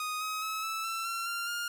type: tone with pitch steps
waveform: sawtooth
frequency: 1244.5 / 1267 / 1289.9 / 1313.2 / 1336.9 / 1361.1 / 1385.7 / 1410.7 Hz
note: D#6 / D#6 / E6 / E6 / E6 / F6 / F6 / F6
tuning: 0 / +31 / -38 / -7 / +24 / -45 / -14 / +17 cents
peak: -29 dBFS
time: 0-1.68 s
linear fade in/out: 2 ms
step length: 210 ms
effects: none